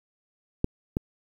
clicks, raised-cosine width 3 ms, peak -9 / -12 dBFS, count 2, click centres 0.644 / 0.969 s, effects 8-bit

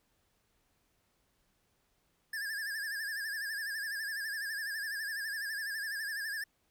square tone with vibrato, 1703 Hz, G#6, 43 cents sharp, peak -36 dBFS, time 2.33-6.44 s, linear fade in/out 5 ms, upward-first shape sine, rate 12 Hz, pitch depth 96 cents each way, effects pink hiss -75 dBFS RMS until 6.7 s

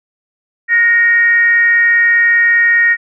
sine tone with frequency modulation, 1865 Hz, A#6, in tune, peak -7 dBFS, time 0.68-2.97 s, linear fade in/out 50 ms, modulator 427 Hz, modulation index 0.34, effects none

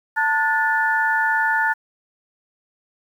sine tone cluster, 890 / 1452 / 1753 Hz, A5 / F#6 / A6, +20 / -33 / -7 cents, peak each -21 dBFS, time 0.16-1.74 s, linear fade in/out 20 ms, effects 8-bit

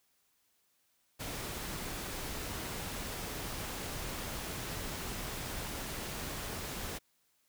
pink noise, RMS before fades -40 dBFS, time 1.19-6.99 s, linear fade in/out 20 ms, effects white hiss -74 dBFS RMS until 7.48 s

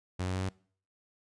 sawtooth tone with pitch steps, 91.4 / 92.52 / 93.64 / 94.79 Hz, F#2 / F#2 / F#2 / F#2, -21 / 0 / +21 / +42 cents, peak -27 dBFS, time 0.19-0.494 s, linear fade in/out 10 ms, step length 76 ms, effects noise-tail reverb RT60 0.5 s tail -24 dB re dry + resampled to 22050 Hz

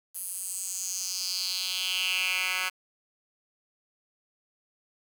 10% pulse tone with high-pass filter sweep, 185 Hz, F#3, in tune, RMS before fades -31 dBFS, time 0.14-2.7 s, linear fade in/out 20 ms, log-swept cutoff 11000 to 1800 Hz, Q 3.7, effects 8-bit

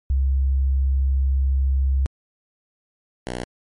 sine / 5% pulse tone pair in turn, 67 / 61.22 Hz, C2 / B1, +42 / -15 cents, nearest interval major second, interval 157 cents, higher first, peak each -16 dBFS, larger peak neither, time 0.1-2.06 / 3.27-3.44 s, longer first, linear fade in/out 0 ms, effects MP3 48 kbps

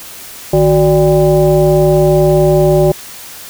sine tone with frequency modulation, 370 Hz, F#4, in tune, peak -6 dBFS, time 0.53-2.92 s, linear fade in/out 5 ms, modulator 215 Hz, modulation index 1.3, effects white hiss -31 dBFS RMS until 3.49 s

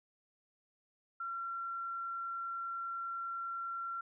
sine tone, 1365 Hz, F6, 40 cents flat, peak -37 dBFS, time 1.2-4.01 s, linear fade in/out 5 ms, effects none

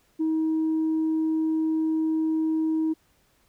sine tone, 317.5 Hz, D#4, 35 cents sharp, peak -20 dBFS, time 0.19-2.94 s, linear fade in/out 20 ms, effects tanh soft clip ceiling -19 dBFS + pink hiss -65 dBFS RMS until 3.48 s

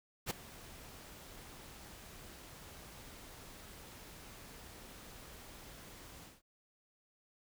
pink noise with ADSR envelope, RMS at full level -34 dBFS, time 0.26-6.42 s, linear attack 46 ms, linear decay 8 ms, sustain -19 dB, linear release 190 ms, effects none

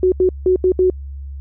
sine tone bursts at uneven times, 369.2 Hz, F#4, 4 cents flat, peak -10 dBFS, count 5, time 0.03-0.12 / 0.2-0.29 / 0.46-0.56 / 0.64-0.72 / 0.79-0.9 s, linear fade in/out 2 ms, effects added 69 Hz sine -27 dBFS peak until 1.4 s

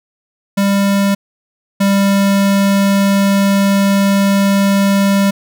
square tone pair in turn, 198.6 / 197.89 Hz, G3 / G3, +23 / +17 cents, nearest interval unison, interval 6 cents, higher first, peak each -11 / -10 dBFS, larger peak second, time 0.57-1.15 / 1.8-5.31 s, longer second, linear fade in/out 10 ms, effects none

